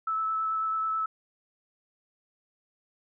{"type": "tone with vibrato", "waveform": "sine", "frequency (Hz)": 1308, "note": "E6", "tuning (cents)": -14, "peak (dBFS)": -26, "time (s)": [0.07, 1.06], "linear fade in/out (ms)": 5, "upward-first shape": "sine", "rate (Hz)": 9.2, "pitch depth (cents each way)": 11, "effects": []}